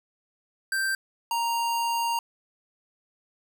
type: tone pair in turn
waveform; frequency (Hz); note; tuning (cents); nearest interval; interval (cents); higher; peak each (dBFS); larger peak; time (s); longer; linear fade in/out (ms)
square; 1568 / 932.3; G6 / A#5; 0 / 0; major sixth; 900; first; -25; neither; 0.72-0.95 / 1.31-2.19; second; 2
effects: none